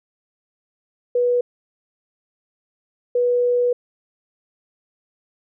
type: tone bursts at uneven times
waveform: sine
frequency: 488.5 Hz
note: B4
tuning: 19 cents flat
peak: -15 dBFS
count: 2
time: 1.15-1.41 / 3.15-3.73 s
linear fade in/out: 5 ms
effects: none